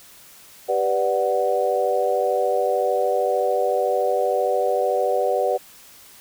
sine chord, G major seventh, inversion none, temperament equal, 392 / 493.9 / 587.3 / 740 Hz, G4 / B4 / D5 / F#5, 0 / 0 / 0 / 0 cents, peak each -26 / -22 / -23 / -24 dBFS, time 0.68-5.58 s, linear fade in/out 20 ms, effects white hiss -47 dBFS RMS until 6.2 s

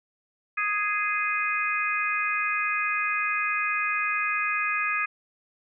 harmonic tone, 415.3 Hz, G#4, in tune, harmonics 3 / 4 / 5 / 6, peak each -29 / -30 / -31 / -28 dBFS, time 0.57-5.06 s, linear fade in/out 10 ms, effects none

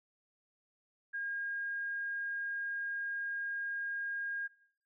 sine tone, 1622 Hz, G#6, 41 cents flat, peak -35 dBFS, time 1.13-4.48 s, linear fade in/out 20 ms, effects noise-tail reverb RT60 0.6 s tail -20 dB re dry

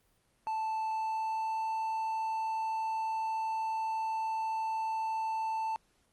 triangle tone with pitch glide, 880 to 886.1 Hz, A5 to A5, 0 to +12 cents, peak -29 dBFS, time 0.47-5.76 s, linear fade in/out 0 ms, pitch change +12 cents, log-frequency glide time 0.85-1.67 s, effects pink hiss -71 dBFS RMS until 6.12 s + Opus 32 kbps

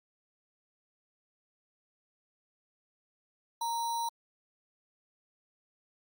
sine tone with sample-and-hold, 929 Hz, A#5, 6 cents flat, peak -30 dBFS, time 3.61-4.09 s, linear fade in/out 5 ms, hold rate 4900 Hz, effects Opus 48 kbps

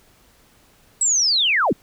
sine linear sweep, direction down, 7902 to 130.81 Hz, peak -15 dBFS, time 1.01-1.73 s, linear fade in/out 5 ms, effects pink hiss -55 dBFS RMS until 1.82 s

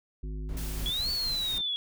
harmonic tone, 51.91 Hz, G#1, in tune, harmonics 1 / 3 / 5 / 7, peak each -33 / -43 / -47 / -50 dBFS, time 0.23-0.9 s, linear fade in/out 5 ms
brown noise with tremolo, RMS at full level -38 dBFS, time 0.49-1.61 s, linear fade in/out 0 ms, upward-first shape sine, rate 3.9 Hz, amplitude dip 55%
white noise, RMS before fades -42 dBFS, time 0.57-1.58 s, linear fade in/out 0 ms
sine exponential two-way sweep, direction up then down, 3322 to 4506 to 3322 Hz, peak -28 dBFS, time 0.86-1.76 s, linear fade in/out 0 ms, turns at 1.11 s
effects none

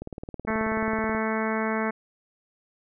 click train, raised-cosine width 2 ms, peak -22 dBFS, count 22, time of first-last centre 0.02-1.149 s, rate 18.6 Hz
harmonic tone, 220 Hz, A3, in tune, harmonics 1 / 2 / 3 / 4 / 5 / 6 / 7 / 8 / 9 / 10, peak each -28 / -31 / -33 / -34 / -35 / -36 / -36 / -37 / -38 / -38 dBFS, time 0.47-1.91 s, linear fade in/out 10 ms
effects none

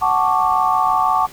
sine chord, D major seventh, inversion first, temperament equal with one note detuned, 743.8 / 880 / 1108.7 / 1174.7 Hz, F#5 / A5 / C#6 / D6, +9 / 0 / 0 / 0 cents, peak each -19 dBFS, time 0.01-1.27 s, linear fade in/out 20 ms, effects pink hiss -40 dBFS RMS until 1.32 s

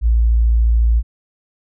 sine tone, 57 Hz, A#1, 38 cents flat, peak -10 dBFS, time 0.01-1.03 s, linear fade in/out 50 ms, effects none

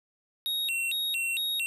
square tone with vibrato, 3200 Hz, G7, 35 cents sharp, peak -28 dBFS, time 0.46-1.66 s, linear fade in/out 0 ms, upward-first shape square, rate 2.2 Hz, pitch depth 280 cents each way, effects none

